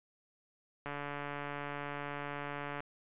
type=click train; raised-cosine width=0.5 ms; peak=-25 dBFS; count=281; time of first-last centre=0.86-2.804 s; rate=144 Hz; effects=resampled to 8000 Hz